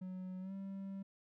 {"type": "tone with pitch glide", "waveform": "triangle", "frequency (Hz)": [185, 194.65], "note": ["F#3", "G3"], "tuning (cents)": [0, -12], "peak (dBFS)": -40, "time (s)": [0.01, 1.03], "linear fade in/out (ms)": 10, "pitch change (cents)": 88, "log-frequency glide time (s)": [0.4, 0.53], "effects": []}